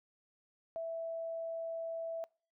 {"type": "tone", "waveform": "sine", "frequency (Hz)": 659.3, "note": "E5", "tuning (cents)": 0, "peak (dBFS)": -36, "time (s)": [0.76, 2.24], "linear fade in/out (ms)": 0, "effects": ["noise-tail reverb RT60 0.4 s tail -26 dB re dry"]}